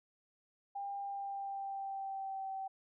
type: tone with pitch glide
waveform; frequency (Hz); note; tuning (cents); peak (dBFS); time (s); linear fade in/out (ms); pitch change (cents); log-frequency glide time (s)
sine; 799 to 771.3; G5 to G5; +33 to -28; -38; 0.75-2.68; 10; -61; 0.98-2.51
effects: none